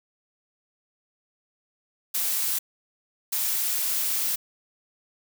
blue noise bursts at uneven times, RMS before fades -26 dBFS, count 2, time 2.14-2.59 / 3.32-4.36 s, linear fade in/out 10 ms, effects none

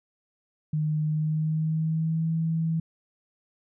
sine tone with pitch glide, 153.4 to 162.52 Hz, D#3 to E3, -24 to -24 cents, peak -23 dBFS, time 0.73-2.8 s, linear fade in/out 5 ms, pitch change +100 cents, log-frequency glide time 1.05-2.3 s, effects none

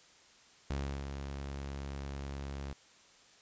sawtooth tone with ADSR envelope, 69.3 Hz, C#2, in tune, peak -29 dBFS, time 0.7-2.73 s, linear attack 5 ms, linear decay 330 ms, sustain -6 dB, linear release 4 ms, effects white hiss -61 dBFS RMS until 3.41 s + resampled to 16000 Hz

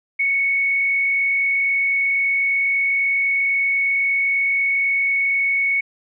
sine tone with frequency modulation, 2217 Hz, C#7, in tune, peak -16 dBFS, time 0.19-5.81 s, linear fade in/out 10 ms, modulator 43.8 Hz, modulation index 0.45, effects none

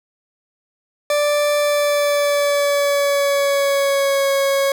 40% pulse tone with pitch glide, 587 to 550.9 Hz, D5 to C#5, -1 to -11 cents, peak -14 dBFS, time 1.1-4.72 s, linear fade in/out 2 ms, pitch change -110 cents, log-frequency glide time 1.58-4.3 s, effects none

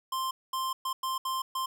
square tone bursts at uneven times, 1050 Hz, C6, 6 cents sharp, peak -30 dBFS, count 6, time 0.12-0.31 / 0.53-0.73 / 0.85-0.93 / 1.03-1.18 / 1.25-1.42 / 1.55-1.66 s, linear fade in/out 5 ms, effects none

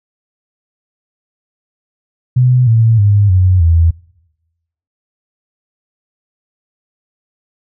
sine tone with pitch steps, 125.8 / 113.38 / 102.18 / 92.09 / 83 Hz, B2 / A#2 / G#2 / F#2 / E2, +32 / -48 / -28 / -8 / +12 cents, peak -6 dBFS, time 2.36-3.91 s, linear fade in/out 10 ms, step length 310 ms, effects noise-tail reverb RT60 1.0 s tail -25 dB re dry

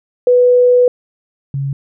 sine tone pair in turn, 493.9 / 138.2 Hz, B4 / C#3, 0 / -5 cents, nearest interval octave + minor seventh, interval 2205 cents, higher first, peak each -6 / -16 dBFS, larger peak first, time 0.27-0.88 / 1.54-1.73 s, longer first, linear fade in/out 2 ms, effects none

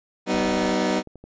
20% pulse chord, G augmented, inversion none, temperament equal with one note detuned, 191.52 / 246.9 / 311.1 Hz, G3 / B3 / D#4, -40 / 0 / 0 cents, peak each -20 dBFS, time 0.26-1.03 s, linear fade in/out 50 ms
pink low-pass noise, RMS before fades -39 dBFS, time 0.32-0.74 s, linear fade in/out 5 ms, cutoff 1800 Hz, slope 48 dB/octave
click train, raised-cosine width 2 ms, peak -29 dBFS, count 10, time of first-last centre 0.49-1.24 s, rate 12 Hz
effects resampled to 16000 Hz

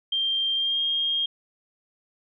sine tone with pitch glide, 3176 to 3230 Hz, G7 to G#7, +22 to -49 cents, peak -22 dBFS, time 0.12-1.26 s, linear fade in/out 5 ms, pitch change +29 cents, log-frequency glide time 0.54-0.81 s, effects none

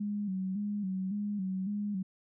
sine tone with vibrato, 197.1 Hz, G3, 10 cents sharp, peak -31 dBFS, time 0-2.03 s, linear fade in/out 10 ms, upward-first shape square, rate 1.8 Hz, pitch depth 78 cents each way, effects none

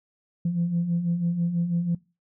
sine beating tone pair, 166.8 / 172.9 Hz, E3 / F3, +21 / -17 cents, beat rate 6.1 Hz, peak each -30 / -22 dBFS, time 0.45-1.95 s, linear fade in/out 5 ms, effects noise-tail reverb RT60 0.3 s tail -23 dB re dry + tanh soft clip ceiling -17 dBFS

